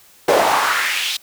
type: noise with high-pass filter sweep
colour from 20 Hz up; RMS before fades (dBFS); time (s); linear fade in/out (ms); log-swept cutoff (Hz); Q
brown; -17; 0.28-1.17; 5; 500 to 3800; 2.6
effects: white hiss -49 dBFS RMS until 1.22 s